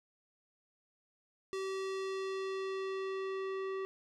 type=tone with low-pass filter sweep; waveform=square; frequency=384.2 Hz; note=G4; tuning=35 cents flat; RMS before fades=-38 dBFS; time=1.53-3.85 s; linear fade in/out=0 ms; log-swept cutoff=7400 to 2100 Hz; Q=0.83; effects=none